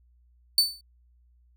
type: tone with exponential decay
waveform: 40% pulse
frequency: 4520 Hz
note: C#8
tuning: 33 cents sharp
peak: -13 dBFS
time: 0.58-0.81 s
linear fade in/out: 2 ms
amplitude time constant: 50 ms
effects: added 60 Hz sine -58 dBFS peak until 1.56 s